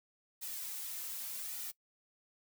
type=noise with flanger; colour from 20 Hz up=blue; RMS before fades=-42 dBFS; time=0.41-1.72 s; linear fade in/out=20 ms; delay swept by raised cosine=1.8 to 3.6 ms; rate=0.85 Hz; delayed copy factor=-0.55; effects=noise-tail reverb RT60 0.1 s tail -21 dB re dry